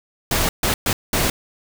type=noise bursts at uneven times; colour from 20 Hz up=pink; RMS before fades=-19 dBFS; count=4; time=0.31-0.49 / 0.63-0.74 / 0.86-0.93 / 1.13-1.3 s; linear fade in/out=2 ms; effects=none